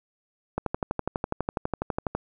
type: click train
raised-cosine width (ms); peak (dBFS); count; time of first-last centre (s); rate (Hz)
1; -12; 20; 0.58-2.15; 12.1
effects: none